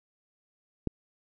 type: click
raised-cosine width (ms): 3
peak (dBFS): -15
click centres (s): 0.873
effects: none